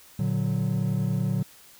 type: chord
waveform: triangle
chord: Bb augmented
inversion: none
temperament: equal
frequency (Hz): 116.54 / 146.83 / 185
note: Bb2 / D3 / F#3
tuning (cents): 0 / 0 / 0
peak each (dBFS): -25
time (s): 0.19-1.43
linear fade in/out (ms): 5
effects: tanh soft clip ceiling -14 dBFS + white hiss -52 dBFS RMS until 1.79 s